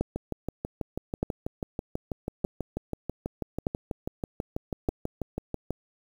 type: two click trains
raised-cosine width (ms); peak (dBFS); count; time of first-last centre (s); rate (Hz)
2; -17 / -12; 35 / 5; 0.16-5.706 / 0.01-4.888; 6.13 / 0.82
effects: 8-bit